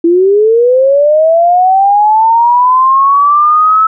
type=linear sweep; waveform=sine; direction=up; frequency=329.6 to 1309 Hz; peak=-4 dBFS; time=0.04-3.87 s; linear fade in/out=5 ms; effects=none